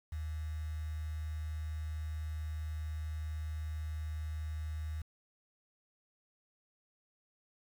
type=tone with quantisation; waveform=sine; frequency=77.78 Hz; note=D#2; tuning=in tune; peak=-36 dBFS; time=0.12-5.02 s; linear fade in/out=5 ms; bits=9; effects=none